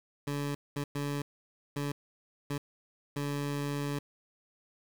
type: tone bursts at uneven times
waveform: 20% pulse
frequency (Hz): 143.4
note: D3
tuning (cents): -41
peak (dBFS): -27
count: 6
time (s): 0.27-0.55 / 0.76-0.84 / 0.95-1.22 / 1.76-1.92 / 2.5-2.58 / 3.16-3.99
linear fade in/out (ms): 5
effects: 9-bit